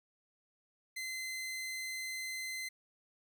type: tone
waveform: sawtooth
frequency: 2060 Hz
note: C7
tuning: 28 cents flat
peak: -35 dBFS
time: 0.96-2.69 s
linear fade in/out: 10 ms
effects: none